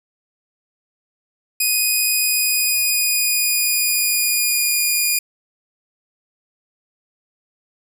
5% pulse tone with pitch glide, 2489 to 2436 Hz, D#7 to D#7, 0 to -37 cents, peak -7 dBFS, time 1.6-5.19 s, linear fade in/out 5 ms, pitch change -37 cents, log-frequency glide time 2.09-4.79 s, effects none

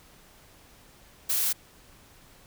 blue noise, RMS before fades -26 dBFS, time 1.29-1.53 s, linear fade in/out 10 ms, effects pink hiss -55 dBFS RMS until 2.46 s

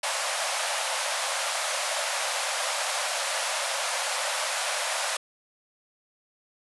pink band-pass noise, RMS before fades -29 dBFS, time 0.03-5.17 s, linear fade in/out 5 ms, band 530 to 11000 Hz, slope 96 dB/octave, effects none

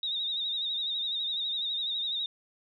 sine tone with vibrato, 3729 Hz, A#7, in tune, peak -29 dBFS, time 0.03-2.26 s, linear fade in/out 2 ms, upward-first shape sine, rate 12 Hz, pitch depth 63 cents each way, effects none

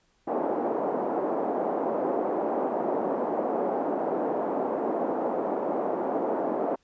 white band-pass noise, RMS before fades -28 dBFS, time 0.27-6.76 s, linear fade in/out 10 ms, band 250 to 760 Hz, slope 24 dB/octave, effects pink hiss -68 dBFS RMS until 6.83 s + resampled to 16000 Hz

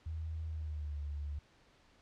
sine tone with pitch glide, 79.9 to 72.85 Hz, D#2 to D2, +47 to -13 cents, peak -37 dBFS, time 0.06-1.39 s, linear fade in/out 5 ms, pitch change -160 cents, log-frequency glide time 0.47-0.97 s, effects pink hiss -66 dBFS RMS until 2.01 s + low-pass 5000 Hz 12 dB/octave

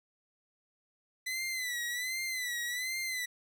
sawtooth tone with vibrato, 2000 Hz, B6, 21 cents sharp, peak -30 dBFS, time 1.26-3.26 s, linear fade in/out 10 ms, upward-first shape sine, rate 1.3 Hz, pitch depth 85 cents each way, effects none

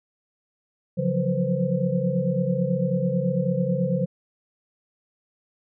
sine tone cluster, 139.2 / 173.7 / 182.8 / 486.7 / 520 Hz, C#3 / F3 / F#3 / B4 / C5, +8 / -9 / -21 / -25 / -11 cents, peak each -27 / -26 / -26 / -33 / -27 dBFS, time 0.97-4.06 s, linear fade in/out 20 ms, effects none

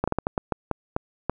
slowing click train, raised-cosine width 1 ms, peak -9 dBFS, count 10, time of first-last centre 0.04-1.296 s, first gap 36 ms, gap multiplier 1.32, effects none

